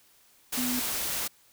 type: tone in noise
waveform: sine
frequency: 248.8 Hz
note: B3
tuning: 13 cents sharp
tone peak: -29 dBFS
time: 0.57-0.8 s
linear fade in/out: 10 ms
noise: white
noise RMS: -31 dBFS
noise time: 0.52-1.28 s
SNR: -1 dB
effects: white hiss -61 dBFS RMS until 1.52 s